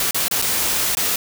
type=noise with dropouts; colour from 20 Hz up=white; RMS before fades=-20 dBFS; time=0-1.16 s; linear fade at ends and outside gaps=2 ms; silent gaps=0.11-0.145 / 0.282-0.311 / 0.417-0.422 / 0.951-0.97 s; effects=none